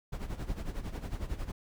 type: noise with tremolo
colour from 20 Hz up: brown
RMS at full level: -34 dBFS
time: 0.12-1.52 s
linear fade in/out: 10 ms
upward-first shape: sine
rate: 11 Hz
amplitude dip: 75%
effects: none